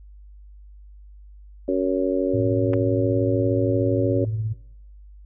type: harmonic tone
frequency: 93 Hz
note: F#2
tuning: 9 cents sharp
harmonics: 3 / 4 / 5 / 6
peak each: -24 / -24 / -27 / -25 dBFS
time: 1.68-4.25 s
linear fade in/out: 5 ms
type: tone with tremolo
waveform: sine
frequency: 109.6 Hz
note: A2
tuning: 6 cents flat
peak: -20 dBFS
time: 2.33-4.54 s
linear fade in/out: 20 ms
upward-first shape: triangle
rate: 17 Hz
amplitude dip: 45%
type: clicks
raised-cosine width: 0.5 ms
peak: -19 dBFS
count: 2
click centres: 2.734 / 2.738 s
effects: noise-tail reverb RT60 0.9 s tail -24 dB re dry + added 50 Hz sine -42 dBFS peak until 5.25 s